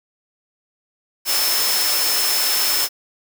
sine tone in noise, 5274 Hz, E8, in tune, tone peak -21 dBFS, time 1.25-2.89 s, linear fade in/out 50 ms, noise white, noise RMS -20 dBFS, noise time 1.25-2.89 s, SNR -4 dB, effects high-pass 400 Hz 12 dB/octave

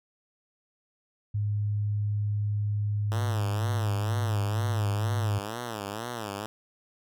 sine tone, 103.83 Hz, G#2, in tune, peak -25 dBFS, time 1.34-5.39 s, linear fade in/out 10 ms
5% pulse tone with vibrato, 110 Hz, A2, in tune, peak -22 dBFS, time 3.12-6.46 s, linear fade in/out 0 ms, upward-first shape sine, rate 2.1 Hz, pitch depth 180 cents each way
effects none

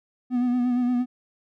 triangle tone with vibrato, 246.6 Hz, B3, 2 cents flat, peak -18 dBFS, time 0.3-1.06 s, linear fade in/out 50 ms, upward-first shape sine, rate 8.6 Hz, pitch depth 35 cents each way, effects none

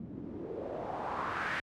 white noise with low-pass filter sweep, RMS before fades -38 dBFS, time 0-1.6 s, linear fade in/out 2 ms, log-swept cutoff 210 to 1900 Hz, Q 2.8, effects high-pass 60 Hz 12 dB/octave

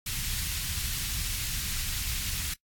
pink band-stop noise, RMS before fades -32 dBFS, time 0.06-2.54 s, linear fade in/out 5 ms, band 100 to 2600 Hz, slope 12 dB/octave, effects noise-tail reverb RT60 0.1 s tail -22 dB re dry + AAC 64 kbps

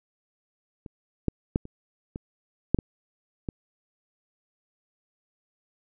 clicks, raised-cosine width 3 ms, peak -27 / -10 / -9 / -28 / -21 / -6 / -13 / -17 dBFS, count 8, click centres 0.862 / 1.283 / 1.559 / 1.654 / 2.159 / 2.746 / 2.788 / 3.488 s, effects none

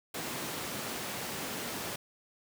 pink high-pass noise, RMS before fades -38 dBFS, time 0.14-1.96 s, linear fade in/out 5 ms, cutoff 160 Hz, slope 12 dB/octave, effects none

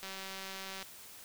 click train, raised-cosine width 0.2 ms, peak -26 dBFS, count 154, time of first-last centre 0.03-0.827 s, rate 192 Hz, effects white hiss -52 dBFS RMS until 1.24 s

